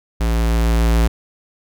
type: tone with level ramp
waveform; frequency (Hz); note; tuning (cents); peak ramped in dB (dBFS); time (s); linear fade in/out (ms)
square; 56.7; A#1; -47; -16 to -12; 0.2-1.08; 10
effects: none